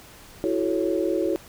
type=chord; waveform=sine; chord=F# minor seventh; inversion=third; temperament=equal with one note detuned; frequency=329.6 / 370 / 434.9 / 554.4 Hz; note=E4 / F#4 / A4 / C#5; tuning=0 / 0 / -20 / 0 cents; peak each=-25 / -26 / -29 / -28 dBFS; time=0.44-1.36 s; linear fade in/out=0 ms; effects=pink hiss -47 dBFS RMS until 1.48 s